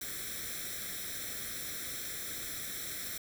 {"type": "noise with comb filter", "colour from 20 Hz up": "white", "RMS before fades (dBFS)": -40, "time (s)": [0.01, 3.18], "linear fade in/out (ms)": 5, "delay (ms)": 0.53, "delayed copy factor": 0.85, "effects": []}